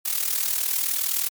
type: noise with amplitude modulation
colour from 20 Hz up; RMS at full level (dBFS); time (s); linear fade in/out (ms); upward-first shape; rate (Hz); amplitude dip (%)
blue; -21; 0.05-1.29; 10; sine; 39.6; 75
effects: MP3 96 kbps